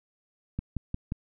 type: click train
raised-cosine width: 5 ms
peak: -18 dBFS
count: 4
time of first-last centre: 0.59-1.121 s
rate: 5.65 Hz
effects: none